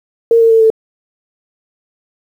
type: tone with pitch steps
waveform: sine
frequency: 461.2 / 455.1 / 449.1 / 443.2 Hz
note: A#4 / A#4 / A4 / A4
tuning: -19 / -42 / +35 / +13 cents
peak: -5 dBFS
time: 0.31-0.702 s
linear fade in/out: 2 ms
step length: 98 ms
effects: 7-bit